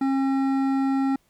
triangle tone with hard clipping, 270 Hz, C#4, 45 cents flat, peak -22 dBFS, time 0.01-1.16 s, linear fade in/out 5 ms, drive 15 dB, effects pink hiss -66 dBFS RMS until 1.29 s

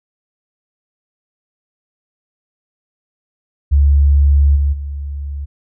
sine tone with level steps, 71 Hz, C#2, 42 cents sharp, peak -7 / -11 / -21 dBFS, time 3.71-5.46 s, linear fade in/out 20 ms, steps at 4.55 / 4.72 s, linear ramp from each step 20 ms, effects none

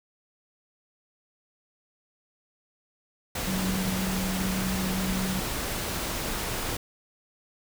sine tone in noise, 188 Hz, F#3, 28 cents sharp, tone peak -28 dBFS, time 3.47-5.4 s, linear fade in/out 5 ms, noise pink, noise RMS -31 dBFS, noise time 3.35-6.77 s, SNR 0 dB, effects none

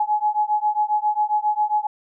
sine beating tone pair, 841 / 848.4 Hz, G#5 / G#5, +22 / +37 cents, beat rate 7.4 Hz, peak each -21 dBFS, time 0-1.87 s, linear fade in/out 5 ms, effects none

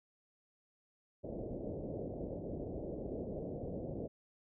white low-pass noise, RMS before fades -42 dBFS, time 1.23-4.08 s, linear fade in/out 20 ms, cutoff 600 Hz, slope 48 dB/octave, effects none

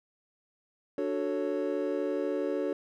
triangle chord, D major seventh, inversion none, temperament equal with one note detuned, 293.7 / 370 / 442.3 / 554.4 Hz, D4 / F#4 / A4 / C#5, 0 / 0 / +9 / 0 cents, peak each -32 dBFS, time 0.98-2.73 s, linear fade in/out 2 ms, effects none

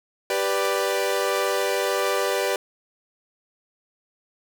sawtooth chord, G major, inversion none, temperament equal, 392 / 493.9 / 587.3 Hz, G4 / B4 / D5, 0 / 0 / 0 cents, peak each -22 dBFS, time 0.3-2.56 s, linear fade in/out 2 ms, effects none

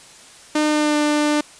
sawtooth tone with pitch glide, 303.3 to 297.9 Hz, D#4 to D4, -44 to +25 cents, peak -12 dBFS, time 0.55-1.41 s, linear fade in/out 5 ms, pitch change -31 cents, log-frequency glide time 0.67-0.98 s, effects white hiss -44 dBFS RMS until 1.59 s + resampled to 22050 Hz

